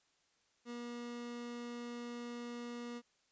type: tone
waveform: 30% pulse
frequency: 239.4 Hz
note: A#3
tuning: 46 cents sharp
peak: -40 dBFS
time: 0.65-3.02 s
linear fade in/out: 50 ms
effects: white hiss -75 dBFS RMS until 3.31 s + resampled to 16000 Hz